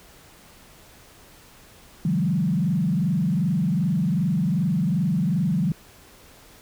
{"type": "tone with frequency modulation", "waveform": "sine", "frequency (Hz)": 174.61, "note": "F3", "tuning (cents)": 0, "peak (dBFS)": -19, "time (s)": [2.05, 5.72], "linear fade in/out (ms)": 2, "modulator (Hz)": 22.6, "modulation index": 1.4, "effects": ["pink hiss -50 dBFS RMS until 6.61 s"]}